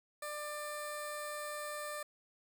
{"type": "tone with notch filter", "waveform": "10% pulse", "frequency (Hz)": 595, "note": "D5", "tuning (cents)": 22, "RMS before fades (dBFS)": -42, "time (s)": [0.22, 2.03], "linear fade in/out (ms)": 5, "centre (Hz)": 3000, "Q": 1, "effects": ["10-bit"]}